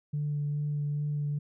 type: tone with vibrato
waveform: sine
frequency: 146.83 Hz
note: D3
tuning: in tune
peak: -27 dBFS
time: 0.13-1.39 s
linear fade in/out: 10 ms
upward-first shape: sine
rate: 2.4 Hz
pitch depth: 12 cents each way
effects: tanh soft clip ceiling -24 dBFS